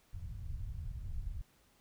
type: low-pass noise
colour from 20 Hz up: pink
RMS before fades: -41 dBFS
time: 0.13-1.42 s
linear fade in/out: 10 ms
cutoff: 110 Hz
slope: 24 dB/octave
effects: pink hiss -69 dBFS RMS until 1.8 s